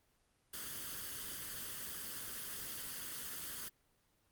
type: noise with comb filter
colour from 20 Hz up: white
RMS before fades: -44 dBFS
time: 0.53-3.69 s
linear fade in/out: 10 ms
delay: 0.63 ms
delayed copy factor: +0.6
effects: pink hiss -75 dBFS RMS until 4.31 s + Opus 24 kbps